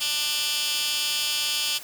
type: tone with high-pass filter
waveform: 15% pulse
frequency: 297 Hz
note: D4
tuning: 20 cents sharp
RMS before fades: -26 dBFS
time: 0-1.79 s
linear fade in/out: 20 ms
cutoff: 3500 Hz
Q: 2
effects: white hiss -41 dBFS RMS until 1.83 s